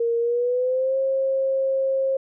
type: tone with pitch glide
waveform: sine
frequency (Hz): 466.2 to 535.5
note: A#4 to C5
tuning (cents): 0 to +40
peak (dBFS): -19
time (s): 0-2.17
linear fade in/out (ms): 5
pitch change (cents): +240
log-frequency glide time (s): 0.19-0.97
effects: none